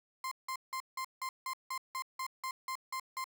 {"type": "tone bursts", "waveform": "35% pulse", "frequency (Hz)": 1046.5, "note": "C6", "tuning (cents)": 0, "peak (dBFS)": -34, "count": 13, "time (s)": [0.24, 3.242], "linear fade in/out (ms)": 2, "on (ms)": 74, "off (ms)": 170, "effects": []}